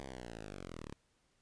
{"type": "linear sweep", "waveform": "5% pulse", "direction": "down", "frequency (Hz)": [69.3, 34.32], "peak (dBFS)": -34, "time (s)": [0, 0.93], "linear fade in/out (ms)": 0, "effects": ["pink hiss -75 dBFS RMS until 1.41 s", "resampled to 22050 Hz"]}